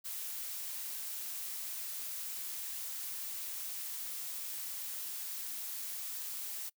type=noise; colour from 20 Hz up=blue; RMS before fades=-41 dBFS; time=0.04-6.7 s; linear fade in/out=20 ms; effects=noise-tail reverb RT60 0.1 s tail -24 dB re dry